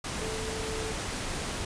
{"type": "tone in noise", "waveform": "sine", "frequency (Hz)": 440, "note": "A4", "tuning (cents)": 0, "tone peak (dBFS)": -36, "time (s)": [0.21, 0.92], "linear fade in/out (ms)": 5, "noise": "pink", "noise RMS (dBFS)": -34, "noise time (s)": [0.04, 1.65], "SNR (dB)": -5, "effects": ["resampled to 22050 Hz"]}